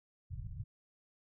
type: low-pass noise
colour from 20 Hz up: white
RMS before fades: -43 dBFS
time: 0.3-0.64 s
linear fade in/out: 10 ms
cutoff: 140 Hz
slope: 48 dB/octave
effects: none